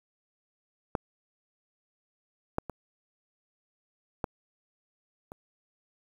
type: clicks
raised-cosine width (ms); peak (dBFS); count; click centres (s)
1; -13 / -13 / -22 / -15 / -28; 5; 0.952 / 2.584 / 2.697 / 4.242 / 5.319
effects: 8-bit